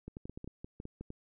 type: clicks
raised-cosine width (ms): 3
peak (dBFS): -30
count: 12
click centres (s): 0.08 / 0.169 / 0.255 / 0.296 / 0.375 / 0.444 / 0.476 / 0.645 / 0.801 / 0.854 / 1.01 / 1.104
effects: none